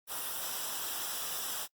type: noise with comb filter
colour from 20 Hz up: white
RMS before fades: -37 dBFS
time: 0.07-1.68 s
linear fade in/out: 50 ms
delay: 0.45 ms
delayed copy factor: -0.65
effects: noise-tail reverb RT60 0.1 s tail -25 dB re dry + Opus 32 kbps